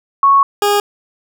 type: tone pair in turn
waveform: sine / 20% pulse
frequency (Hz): 1106 / 409.9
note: C#6 / G#4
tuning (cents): -4 / -23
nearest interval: octave + perfect fourth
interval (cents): 1719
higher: first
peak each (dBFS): -6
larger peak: neither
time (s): 0.23-0.43 / 0.62-0.8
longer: first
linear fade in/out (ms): 2
effects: none